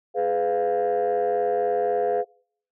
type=chord; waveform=sine; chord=F diminished; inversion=first; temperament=just; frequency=419.1 / 502.9 / 698.5 Hz; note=Ab4 / Cb5 / F5; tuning=+16 / +31 / 0 cents; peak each=-23 dBFS; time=0.14-2.25 s; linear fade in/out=50 ms; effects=noise-tail reverb RT60 0.6 s tail -26 dB re dry + tanh soft clip ceiling -16 dBFS